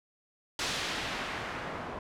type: noise with low-pass filter sweep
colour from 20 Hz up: white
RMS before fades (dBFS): -36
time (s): 0.59-1.99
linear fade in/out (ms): 2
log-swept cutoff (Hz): 5000 to 950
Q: 0.85
effects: none